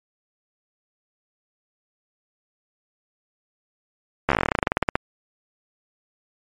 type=slowing click train; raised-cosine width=0.5 ms; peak=-3 dBFS; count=21; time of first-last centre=4.29-4.955 s; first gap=13 ms; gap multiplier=1.09; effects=MP3 64 kbps